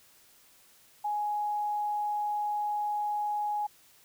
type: tone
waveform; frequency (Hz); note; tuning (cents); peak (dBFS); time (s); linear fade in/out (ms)
sine; 834; G#5; +7; -28; 1.04-3.67; 10
effects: white hiss -60 dBFS RMS until 4.04 s